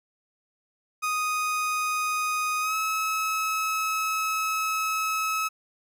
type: tone with pitch glide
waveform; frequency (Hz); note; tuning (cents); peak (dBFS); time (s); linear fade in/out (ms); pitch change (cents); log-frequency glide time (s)
30% pulse; 1244.5 to 1290.6; D#6 to E6; 0 to -37; -22; 1.02-5.49; 20; +63; 2.61-2.75
effects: none